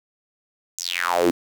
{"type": "tone with high-pass filter sweep", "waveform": "sawtooth", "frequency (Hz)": 87.8, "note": "F2", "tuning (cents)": 10, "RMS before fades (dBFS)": -22, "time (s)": [0.78, 1.31], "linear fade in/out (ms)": 5, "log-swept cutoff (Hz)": [7100, 270], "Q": 5.8, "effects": ["7-bit"]}